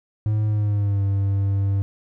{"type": "tone with pitch glide", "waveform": "triangle", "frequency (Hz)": [107, 98.69], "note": ["A2", "G2"], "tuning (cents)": [-48, 12], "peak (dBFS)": -16, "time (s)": [0.26, 1.82], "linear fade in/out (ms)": 0, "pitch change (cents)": -140, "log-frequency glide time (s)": [0.46, 1.03], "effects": []}